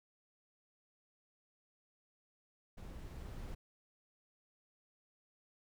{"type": "noise with level ramp", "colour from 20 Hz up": "brown", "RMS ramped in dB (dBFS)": [-49, -45], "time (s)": [2.77, 3.55], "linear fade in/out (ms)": 10, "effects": []}